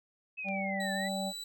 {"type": "linear two-way sweep", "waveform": "sine", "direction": "down then up", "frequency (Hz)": [2600, 1732, 2011], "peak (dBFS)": -36, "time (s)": [0.37, 1.09], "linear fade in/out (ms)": 20, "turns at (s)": 0.93}
{"type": "harmonic tone", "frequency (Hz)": 194.7, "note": "G3", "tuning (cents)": -12, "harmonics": [1, 3, 4], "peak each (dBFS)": [-35, -38, -38], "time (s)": [0.44, 1.33], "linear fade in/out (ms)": 50}
{"type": "click", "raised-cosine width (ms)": 0.2, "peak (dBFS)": -34, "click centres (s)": 0.486}
{"type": "tone", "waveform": "35% pulse", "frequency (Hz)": 3951, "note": "B7", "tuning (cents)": 0, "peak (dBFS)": -37, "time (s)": [0.8, 1.44], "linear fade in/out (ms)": 5}
{"effects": []}